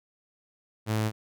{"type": "tone", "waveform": "sawtooth", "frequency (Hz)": 108.6, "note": "A2", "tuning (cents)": -22, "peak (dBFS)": -21, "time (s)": [0.86, 1.12], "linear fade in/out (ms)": 50, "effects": []}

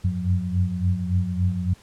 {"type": "tone cluster", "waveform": "sine", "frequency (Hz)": [89.4, 93, 96.5, 180], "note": ["F2", "F#2", "G2", "F#3"], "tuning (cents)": [41, 9, -27, -47], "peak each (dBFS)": -26, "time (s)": [0.04, 1.74], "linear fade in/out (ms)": 10, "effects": ["pink hiss -53 dBFS RMS until 1.82 s", "low-pass 10000 Hz 12 dB/octave"]}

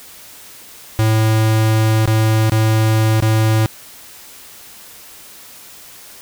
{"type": "tone with dropouts", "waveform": "square", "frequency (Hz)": 110, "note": "A2", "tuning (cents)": 0, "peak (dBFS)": -12, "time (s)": [0.99, 3.66], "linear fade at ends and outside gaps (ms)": 0, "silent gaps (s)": [[2.057, 2.076], [2.497, 2.52], [3.203, 3.224]], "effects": ["white hiss -39 dBFS RMS until 6.21 s"]}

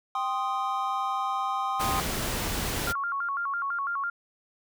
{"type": "chord", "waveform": "triangle", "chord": "C minor", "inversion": "second", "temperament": "equal", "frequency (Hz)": [784, 1046.5, 1244.5], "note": ["G5", "C6", "Eb6"], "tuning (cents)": [0, 0, 0], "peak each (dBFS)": -29, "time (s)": [0.15, 2], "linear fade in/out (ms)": 2}
{"type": "noise", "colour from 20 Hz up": "pink", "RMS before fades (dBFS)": -30, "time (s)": [1.79, 2.93], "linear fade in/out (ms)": 20}
{"type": "tone with vibrato", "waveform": "sine", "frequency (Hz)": 1244.5, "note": "D#6", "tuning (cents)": 0, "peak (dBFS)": -27, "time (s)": [2.87, 4.1], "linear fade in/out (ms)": 5, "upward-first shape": "square", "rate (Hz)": 6, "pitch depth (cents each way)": 200}
{"effects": []}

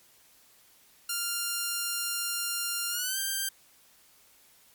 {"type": "tone with pitch glide", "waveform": "5% pulse", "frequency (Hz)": [1396.9, 1577.1], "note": ["F6", "G6"], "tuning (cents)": [0, 10], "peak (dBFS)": -18, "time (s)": [1.09, 3.49], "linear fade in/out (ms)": 5, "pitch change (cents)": 210, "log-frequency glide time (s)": [2.9, 3.19], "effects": ["white hiss -60 dBFS RMS until 4.74 s", "MP3 96 kbps"]}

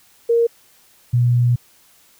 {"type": "tone pair in turn", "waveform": "sine", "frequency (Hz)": [466.2, 121.43], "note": ["A#4", "B2"], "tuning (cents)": [0, -29], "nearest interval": "octave + major seventh", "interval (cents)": 2329, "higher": "first", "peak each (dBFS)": -12, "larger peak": "neither", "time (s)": [[0.29, 0.47], [1.13, 1.56]], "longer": "second", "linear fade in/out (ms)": 10, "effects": ["white hiss -53 dBFS RMS until 2.19 s"]}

